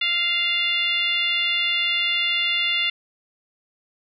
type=tone with frequency modulation; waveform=sine; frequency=2794 Hz; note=F7; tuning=in tune; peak=-19 dBFS; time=0.01-2.9 s; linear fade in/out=5 ms; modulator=705 Hz; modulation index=1.2; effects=none